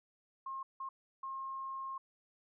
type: tone bursts at uneven times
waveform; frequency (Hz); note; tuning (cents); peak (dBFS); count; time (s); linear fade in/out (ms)
sine; 1071; C6; +40; -39; 3; 0.46-0.63 / 0.8-0.89 / 1.23-1.98; 5
effects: none